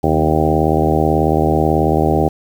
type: harmonic tone with a mistuned harmonic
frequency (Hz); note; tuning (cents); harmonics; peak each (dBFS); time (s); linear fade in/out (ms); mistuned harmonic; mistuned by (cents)
78.3; D#2; +11; 1 / 2 / 3 / 4 / 5 / 6 / 7 / 8 / 9 / 10; -20 / -19 / -22 / -19 / -19 / -23 / -23 / -24 / -23 / -20; 0.03-2.29; 10; 2; -34
effects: 7-bit